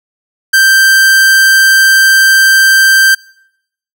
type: tone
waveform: 45% pulse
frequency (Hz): 1568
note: G6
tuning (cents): 0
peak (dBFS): -4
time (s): 0.53-3.15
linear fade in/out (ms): 10
effects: noise-tail reverb RT60 0.8 s tail -26 dB re dry